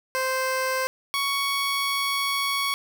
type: tone pair in turn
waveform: 15% pulse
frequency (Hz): 521 / 1114.9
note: C5 / C#6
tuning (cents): -7 / +10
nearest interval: octave + minor second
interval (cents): 1317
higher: second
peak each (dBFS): -17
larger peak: neither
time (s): 0.15-0.87 / 1.14-2.74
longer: second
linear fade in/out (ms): 0
effects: none